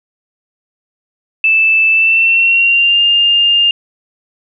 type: tone with pitch glide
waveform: sine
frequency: 2637 to 2810 Hz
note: E7 to F7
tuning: 0 to +10 cents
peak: -7 dBFS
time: 1.44-3.71 s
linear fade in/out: 2 ms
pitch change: +110 cents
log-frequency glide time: 1.91-3.01 s
effects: none